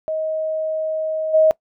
sine tone with level steps, 630 Hz, D#5, 21 cents sharp, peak -20 / -10 dBFS, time 0.08-1.51 s, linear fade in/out 0 ms, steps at 1.33 s, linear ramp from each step 20 ms, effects noise-tail reverb RT60 0.1 s tail -22 dB re dry

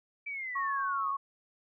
sine linear sweep, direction down, 2331 to 1174.7 Hz, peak -35 dBFS, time 0.26-1.12 s, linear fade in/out 10 ms
sine tone, 1104 Hz, C#6, 7 cents flat, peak -30 dBFS, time 0.55-1.17 s, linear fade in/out 10 ms
effects none

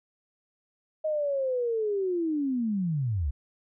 sine linear sweep, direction down, 630 to 61.74 Hz, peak -25 dBFS, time 1.04-3.31 s, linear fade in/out 10 ms, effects none

